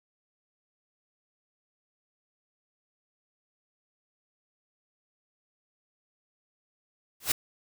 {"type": "noise with exponential growth", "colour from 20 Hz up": "white", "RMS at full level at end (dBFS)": -19, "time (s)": [7.2, 7.32], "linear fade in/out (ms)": 5, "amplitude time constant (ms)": 25, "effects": []}